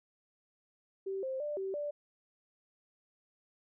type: tone with pitch steps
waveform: sine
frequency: 387.1 / 526 / 592 / 385.1 / 586 Hz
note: G4 / C5 / D5 / G4 / D5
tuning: -22 / +9 / +14 / -31 / -4 cents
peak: -34 dBFS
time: 1.06-1.91 s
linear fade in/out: 10 ms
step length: 170 ms
effects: none